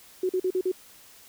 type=tone bursts; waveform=sine; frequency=370 Hz; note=F#4; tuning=in tune; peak=-22 dBFS; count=5; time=0.23-0.717 s; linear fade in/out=5 ms; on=63 ms; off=43 ms; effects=white hiss -52 dBFS RMS until 1.28 s